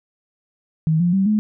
sine tone with pitch steps, 158.6 / 174.96 / 193.02 / 212.9 Hz, D#3 / F3 / G3 / G#3, +33 / +3 / -27 / +43 cents, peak -14 dBFS, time 0.87-1.39 s, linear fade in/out 0 ms, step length 130 ms, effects none

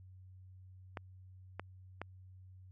clicks, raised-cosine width 0.5 ms, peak -25 dBFS, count 3, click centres 0.972 / 1.596 / 2.016 s, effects added 93 Hz sine -53 dBFS peak until 2.71 s

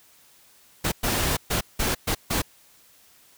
pink noise bursts at uneven times, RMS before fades -24 dBFS, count 6, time 0.84-0.92 / 1.03-1.37 / 1.5-1.61 / 1.79-1.95 / 2.07-2.15 / 2.3-2.42 s, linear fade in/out 10 ms, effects white hiss -56 dBFS RMS until 3.37 s

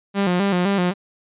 sawtooth tone with vibrato, 188.4 Hz, F#3, 32 cents sharp, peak -13 dBFS, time 0.14-0.94 s, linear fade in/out 50 ms, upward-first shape square, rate 3.9 Hz, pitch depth 94 cents each way, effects resampled to 8000 Hz

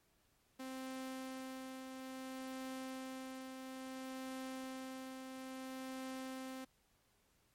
sawtooth tone with tremolo, 261.6 Hz, C4, in tune, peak -39 dBFS, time 0.59-6.65 s, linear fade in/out 10 ms, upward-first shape triangle, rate 0.59 Hz, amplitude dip 40%, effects pink hiss -75 dBFS RMS until 7.54 s + MP3 64 kbps

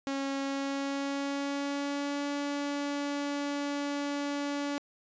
sawtooth tone with pitch glide, 274.2 to 286.2 Hz, C#4 to D4, -19 to -45 cents, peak -27 dBFS, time 0.07-4.78 s, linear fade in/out 0 ms, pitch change +74 cents, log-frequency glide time 0.41-2.27 s, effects resampled to 16000 Hz

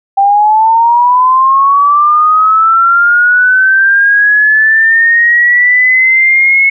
sine linear sweep, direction up, 784 to 2193 Hz, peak -4 dBFS, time 0.17-6.7 s, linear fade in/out 10 ms, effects none

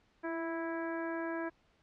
harmonic tone with a mistuned harmonic, 328.8 Hz, E4, 4 cents flat, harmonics 1 / 2 / 3 / 4 / 5 / 6 / 7, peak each -37 / -41 / -44 / -49 / -43 / -55 / -54 dBFS, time 0.23-1.5 s, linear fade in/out 20 ms, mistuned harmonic 1, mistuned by +21 cents, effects pink hiss -70 dBFS RMS until 1.82 s + low-pass 4000 Hz 12 dB/octave

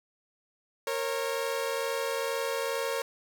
sawtooth tone pair together, 463.8 / 546 Hz, A#4 / C#5, -9 / -26 cents, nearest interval minor third, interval 283 cents, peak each -28 dBFS, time 0.87-3.02 s, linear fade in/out 2 ms, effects none

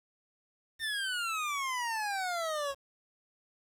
25% pulse exponential sweep, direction down, 1830 to 541 Hz, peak -28 dBFS, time 0.79-2.75 s, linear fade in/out 50 ms, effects low-pass 11000 Hz 12 dB/octave + 9-bit

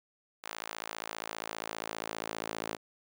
sawtooth tone with high-pass filter sweep, 55 Hz, A1, in tune, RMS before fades -40 dBFS, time 0.43-2.77 s, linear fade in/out 20 ms, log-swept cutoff 970 to 380 Hz, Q 0.75, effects none

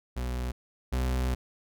40% pulse tone pair in turn, 61.74 / 63.29 Hz, B1 / B1, 0 / +43 cents, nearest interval unison, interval 43 cents, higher second, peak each -29 / -25 dBFS, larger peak second, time 0.16-0.52 / 0.92-1.35 s, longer second, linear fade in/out 10 ms, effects none

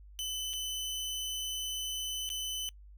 sawtooth tone with dropouts, 3023 Hz, F#7, 36 cents sharp, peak -31 dBFS, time 0.19-2.69 s, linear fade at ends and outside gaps 0 ms, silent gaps 0.532-0.536 / 2.291-2.301 s, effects noise-tail reverb RT60 0.1 s tail -26 dB re dry + added 50 Hz sine -50 dBFS peak until 2.97 s

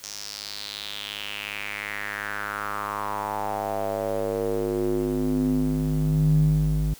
square tone with band-pass filter sweep, 51.4 Hz, G#1, 17 cents flat, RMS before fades -26 dBFS, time 0.03-6.94 s, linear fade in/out 5 ms, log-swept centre 6000 to 110 Hz, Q 4.1, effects white hiss -48 dBFS RMS until 6.99 s

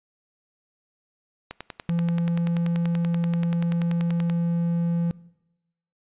click train, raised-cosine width 0.3 ms, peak -18 dBFS, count 30, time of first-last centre 1.51-4.298 s, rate 10.4 Hz
triangle tone, 170 Hz, F3, 46 cents flat, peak -19 dBFS, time 1.89-5.11 s, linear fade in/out 0 ms
effects noise-tail reverb RT60 0.9 s tail -21 dB re dry + resampled to 8000 Hz

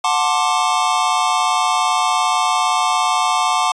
square chord, D dominant seventh, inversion first, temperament just, 734.2 / 881 / 1057.2 / 1174.7 Hz, F#5 / A5 / C6 / D6, -14 / +2 / +18 / 0 cents, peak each -21 dBFS, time 0.04-3.72 s, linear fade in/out 5 ms, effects resampled to 22050 Hz

